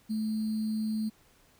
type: tone with sample-and-hold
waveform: sine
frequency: 217.4 Hz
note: A3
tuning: 21 cents flat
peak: -28 dBFS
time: 0.09-1.1 s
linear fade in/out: 20 ms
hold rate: 4410 Hz
effects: pink hiss -63 dBFS RMS until 1.59 s